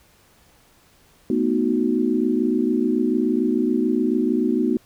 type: chord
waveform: sine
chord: B dominant seventh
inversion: third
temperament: equal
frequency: 220 / 246.9 / 311.1 / 370 Hz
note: A3 / B3 / D#4 / F#4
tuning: 0 / 0 / 0 / 0 cents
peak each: -25 / -21 / -23 / -24 dBFS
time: 1.3-4.77 s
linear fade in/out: 2 ms
effects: pink hiss -56 dBFS RMS until 4.85 s